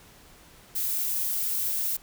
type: noise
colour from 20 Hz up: violet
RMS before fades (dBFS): -28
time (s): 0.75-1.97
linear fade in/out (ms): 10
effects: pink hiss -53 dBFS RMS until 2.02 s